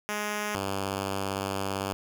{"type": "tone pair in turn", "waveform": "5% pulse", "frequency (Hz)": [209, 97.73], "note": ["G#3", "G2"], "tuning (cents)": [11, -5], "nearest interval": "octave + minor second", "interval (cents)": 1316, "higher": "first", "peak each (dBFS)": -18, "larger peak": "neither", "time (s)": [[0.09, 0.55], [0.55, 1.93]], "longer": "second", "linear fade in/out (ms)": 0, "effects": []}